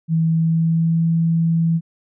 sine tone with pitch glide, 162.5 to 165.15 Hz, E3 to E3, -24 to +4 cents, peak -14 dBFS, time 0.08-1.81 s, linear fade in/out 50 ms, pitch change +28 cents, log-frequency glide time 0.28-1.05 s, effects none

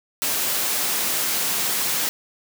white high-pass noise, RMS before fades -23 dBFS, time 0.22-2.09 s, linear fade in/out 0 ms, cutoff 150 Hz, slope 12 dB/octave, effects none

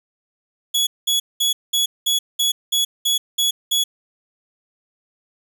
sawtooth tone bursts, 3374 Hz, G#7, 27 cents sharp, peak -13 dBFS, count 10, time 0.74-3.84 s, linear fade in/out 10 ms, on 130 ms, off 200 ms, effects none

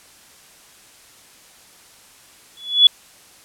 sine tone with exponential growth, 3410 Hz, G#7, 45 cents sharp, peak -3 dBFS, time 2.57-2.87 s, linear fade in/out 2 ms, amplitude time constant 65 ms, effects white hiss -48 dBFS RMS until 3.44 s + low-pass 11000 Hz 12 dB/octave

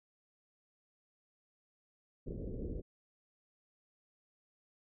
pink low-pass noise, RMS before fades -41 dBFS, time 2.26-2.82 s, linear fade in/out 20 ms, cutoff 500 Hz, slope 48 dB/octave, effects none

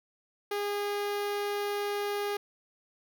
sawtooth tone with notch filter, 408.9 Hz, G#4, 27 cents flat, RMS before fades -32 dBFS, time 0.51-2.37 s, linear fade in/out 5 ms, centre 7600 Hz, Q 1.6, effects none

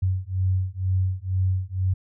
sine beating tone pair, 92.5 / 94.6 Hz, F#2 / F#2, 0 / +39 cents, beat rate 2.1 Hz, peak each -24 dBFS, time 0.02-1.94 s, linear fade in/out 10 ms, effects none

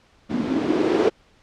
violet noise with low-pass filter sweep, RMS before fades -21 dBFS, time 0.29-1.1 s, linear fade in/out 20 ms, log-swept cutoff 230 to 410 Hz, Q 6.4, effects pink hiss -57 dBFS RMS until 1.42 s + low-pass 5000 Hz 12 dB/octave

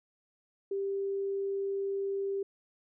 sine tone, 394 Hz, G4, 9 cents sharp, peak -30 dBFS, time 0.71-2.43 s, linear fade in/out 5 ms, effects none

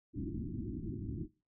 white low-pass noise, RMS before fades -40 dBFS, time 0.13-1.28 s, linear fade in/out 50 ms, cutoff 350 Hz, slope 96 dB/octave, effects noise-tail reverb RT60 0.3 s tail -19 dB re dry

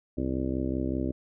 harmonic tone, 65.2 Hz, C2, 5 cents flat, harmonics 1 / 2 / 3 / 4 / 5 / 6 / 7 / 8 / 9, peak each -34 / -36 / -38 / -31 / -33 / -38 / -44 / -45 / -41 dBFS, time 0.17-1.12 s, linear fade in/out 10 ms, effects none

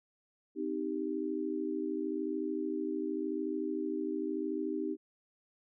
sine chord, C minor, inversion none, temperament equal with one note detuned, 257.7 / 311.1 / 392 Hz, C4 / Eb4 / G4, -26 / 0 / 0 cents, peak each -39 / -35 / -37 dBFS, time 0.55-4.97 s, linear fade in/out 50 ms, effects none

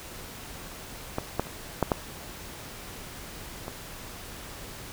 clicks, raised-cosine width 1 ms, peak -13 / -10 / -27 / -8 / -8 / -20 dBFS, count 6, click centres 1.184 / 1.396 / 1.469 / 1.827 / 1.918 / 3.681 s, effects pink hiss -42 dBFS RMS until 4.92 s

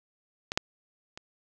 clicks, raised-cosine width 0.2 ms, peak -14 / -6 / -24 dBFS, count 3, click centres 0.519 / 0.575 / 1.175 s, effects 8-bit

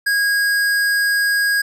sine tone with hard clipping, 1640 Hz, G#6, 22 cents flat, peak -16 dBFS, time 0.06-1.62 s, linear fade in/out 10 ms, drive 16 dB, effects none

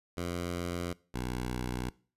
10% pulse tone pair in turn, 87.31 / 61.74 Hz, F2 / B1, 0 / 0 cents, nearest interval tritone, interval 600 cents, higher first, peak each -25 dBFS, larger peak neither, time 0.17-0.93 / 1.14-1.9 s, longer neither, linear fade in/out 5 ms, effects noise-tail reverb RT60 0.4 s tail -22 dB re dry + resampled to 32000 Hz

